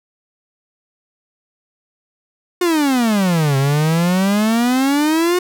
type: exponential two-way sweep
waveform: 45% pulse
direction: down then up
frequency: 364.8 to 133.7 to 364.8 Hz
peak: -13 dBFS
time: 2.61-5.39 s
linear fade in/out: 5 ms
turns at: 3.57 s
effects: none